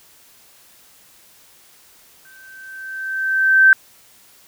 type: tone with exponential growth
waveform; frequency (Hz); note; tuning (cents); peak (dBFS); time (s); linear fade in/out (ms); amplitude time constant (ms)
sine; 1552; G6; -18; -5; 2.25-3.73; 1; 320
effects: white hiss -50 dBFS RMS until 4.47 s